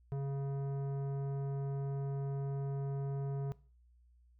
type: tone with tanh clipping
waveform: triangle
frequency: 138.4 Hz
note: C#3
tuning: 2 cents flat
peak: -36 dBFS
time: 0.12-3.52 s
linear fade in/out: 0 ms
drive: 17 dB
effects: noise-tail reverb RT60 0.4 s tail -20 dB re dry + added 60 Hz sine -62 dBFS peak until 4.39 s